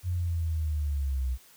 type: linear sweep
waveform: sine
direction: down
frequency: 91.2 to 61.74 Hz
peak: -26 dBFS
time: 0.03-1.38 s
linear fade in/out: 50 ms
effects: white hiss -56 dBFS RMS until 1.56 s